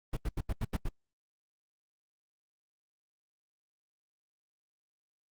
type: noise bursts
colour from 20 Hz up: brown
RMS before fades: -31 dBFS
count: 7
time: 0.13-0.888 s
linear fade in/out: 5 ms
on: 38 ms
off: 82 ms
effects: noise-tail reverb RT60 0.1 s tail -26 dB re dry + Opus 32 kbps